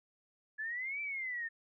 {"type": "exponential two-way sweep", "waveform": "sine", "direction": "up then down", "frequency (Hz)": [1700, 2347, 1801], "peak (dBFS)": -36, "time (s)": [0.58, 1.49], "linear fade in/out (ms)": 20, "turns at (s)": 1.01, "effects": []}